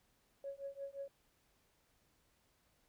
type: tone with tremolo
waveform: sine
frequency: 554.4 Hz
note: C#5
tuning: in tune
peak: -39 dBFS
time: 0.44-1.08 s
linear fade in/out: 2 ms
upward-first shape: triangle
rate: 5.7 Hz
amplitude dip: 100%
effects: tanh soft clip ceiling -35 dBFS + pink hiss -75 dBFS RMS until 2.88 s